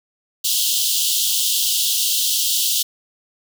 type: high-pass noise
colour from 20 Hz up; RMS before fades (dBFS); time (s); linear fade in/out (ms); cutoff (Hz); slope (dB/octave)
pink; -19; 0.44-2.83; 10; 2900; 96
effects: none